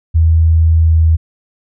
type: tone with pitch glide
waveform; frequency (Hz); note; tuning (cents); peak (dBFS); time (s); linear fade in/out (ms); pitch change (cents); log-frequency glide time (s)
sine; 81.2 to 80.69; E2 to E2; -26 to -36; -6; 0.14-1.17; 20; -10; 0.84-0.91
effects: none